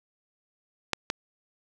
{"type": "clicks", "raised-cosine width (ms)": 0.2, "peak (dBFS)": [-7, -9], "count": 2, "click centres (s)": [0.933, 1.101], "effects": []}